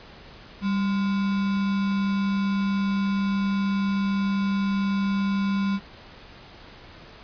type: tone with sample-and-hold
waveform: sine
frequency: 196.5 Hz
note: G3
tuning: 4 cents sharp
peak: -21 dBFS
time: 0.61-5.8 s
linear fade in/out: 50 ms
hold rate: 1225 Hz
effects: pink hiss -46 dBFS RMS until 7.23 s + resampled to 11025 Hz